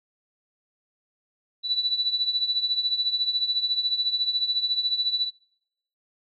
sine tone with tremolo, 3960 Hz, B7, 4 cents sharp, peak -18 dBFS, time 1.63-5.31 s, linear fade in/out 50 ms, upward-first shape triangle, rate 14 Hz, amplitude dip 80%, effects noise-tail reverb RT60 0.8 s tail -26 dB re dry + MP3 32 kbps

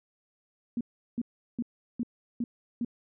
sine tone bursts, 237.4 Hz, A#3, 32 cents sharp, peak -27 dBFS, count 6, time 0.77-2.848 s, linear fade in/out 2 ms, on 38 ms, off 370 ms, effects none

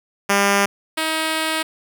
5% pulse tone pair in turn, 200 / 317.5 Hz, G3 / D#4, +35 / +35 cents, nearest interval minor sixth, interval 800 cents, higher second, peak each -3 / -8 dBFS, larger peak first, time 0.29-0.66 / 0.97-1.63 s, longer second, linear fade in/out 10 ms, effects none

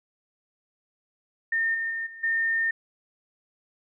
sine tone with level steps, 1819 Hz, A#6, 43 cents flat, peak -22 / -26 / -28 / -40 / -22 dBFS, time 1.52-2.71 s, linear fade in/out 5 ms, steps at 1.74 / 1.9 / 2.06 / 2.23 s, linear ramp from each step 10 ms, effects none

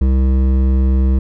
triangle tone with hard clipping, 65.41 Hz, C2, in tune, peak -12 dBFS, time 0.01-1.19 s, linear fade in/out 5 ms, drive 15 dB, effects none

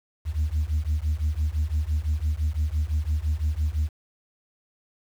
sine beating tone pair, 73.42 / 79.32 Hz, D2 / D#2, 0 / +34 cents, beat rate 5.9 Hz, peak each -24 dBFS, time 0.25-3.91 s, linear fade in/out 50 ms, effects tanh soft clip ceiling -18 dBFS + 8-bit

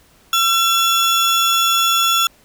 35% pulse tone pair together, 1352 / 3410 Hz, E6 / G#7, +43 / +45 cents, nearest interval octave + major third, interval 1602 cents, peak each -14 dBFS, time 0.33-2.27 s, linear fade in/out 2 ms, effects pink hiss -52 dBFS RMS until 2.44 s

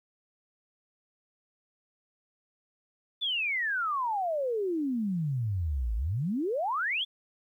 sine exponential two-way sweep, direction down then up, 3551 to 51.91 to 3551 Hz, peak -27 dBFS, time 3.21-7.05 s, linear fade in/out 20 ms, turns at 5.95 s, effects 11-bit

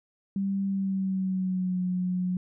sine tone with pitch glide, 196 to 181.82 Hz, G3 to F#3, 0 to -30 cents, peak -25 dBFS, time 0.36-2.37 s, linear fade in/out 2 ms, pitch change -130 cents, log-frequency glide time 0.66-1.81 s, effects none

